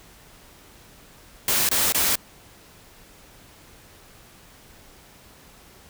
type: noise bursts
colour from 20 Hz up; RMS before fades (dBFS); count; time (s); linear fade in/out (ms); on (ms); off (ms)
white; -21; 3; 1.48-2.156; 2; 210; 23
effects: pink hiss -50 dBFS RMS until 5.89 s